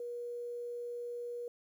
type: tone with quantisation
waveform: sine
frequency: 480 Hz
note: B4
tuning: 49 cents flat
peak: -38 dBFS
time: 0-1.48 s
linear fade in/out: 2 ms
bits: 11
effects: none